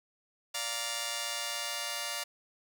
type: chord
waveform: 5% pulse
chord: Bb major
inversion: first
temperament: just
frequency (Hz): 582.7 / 699.2 / 932.3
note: D5 / F5 / Bb5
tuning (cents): -14 / +2 / 0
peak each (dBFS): -27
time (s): 0.54-2.24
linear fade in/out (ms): 10
effects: none